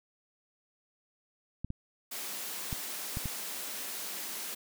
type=clicks; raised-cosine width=5 ms; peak=-23 dBFS; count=5; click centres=1.646 / 1.704 / 2.728 / 3.171 / 3.257 s
type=high-pass noise; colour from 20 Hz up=white; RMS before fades=-39 dBFS; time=2.11-4.55 s; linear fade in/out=10 ms; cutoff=170 Hz; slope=48 dB/octave
effects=none